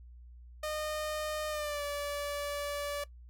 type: tone with pitch glide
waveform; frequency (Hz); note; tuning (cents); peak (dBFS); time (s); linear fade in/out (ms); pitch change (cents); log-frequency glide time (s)
sawtooth; 612 to 577.7; D#5 to D5; -29 to -29; -30; 0.63-3.04; 5; -100; 1.49-1.83
effects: noise-tail reverb RT60 0.1 s tail -18 dB re dry + added 60 Hz sine -49 dBFS peak until 3.29 s